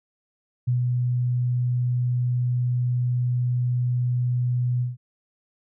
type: tone with ADSR envelope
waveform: sine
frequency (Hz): 123.47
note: B2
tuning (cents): 0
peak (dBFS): -18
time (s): 0.67-4.97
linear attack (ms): 13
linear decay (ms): 120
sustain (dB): -2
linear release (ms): 160
effects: none